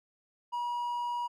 triangle tone, 962 Hz, B5, 46 cents flat, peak -29 dBFS, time 0.52-1.28 s, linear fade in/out 20 ms, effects none

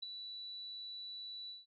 sine tone with ADSR envelope, 3951 Hz, B7, in tune, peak -37 dBFS, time 0.02-1.66 s, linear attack 12 ms, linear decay 7 ms, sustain -7 dB, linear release 170 ms, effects none

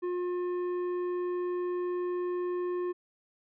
sine tone with tanh clipping, 356.8 Hz, F4, 37 cents sharp, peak -31 dBFS, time 0.02-2.93 s, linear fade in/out 20 ms, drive 9 dB, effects none

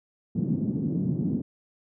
white band-pass noise, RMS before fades -27 dBFS, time 0.35-1.42 s, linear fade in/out 10 ms, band 140 to 240 Hz, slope 24 dB/octave, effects none

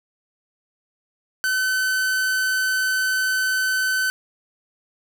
45% pulse tone, 1521 Hz, F#6, 47 cents sharp, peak -19 dBFS, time 1.44-4.1 s, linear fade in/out 0 ms, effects 8-bit

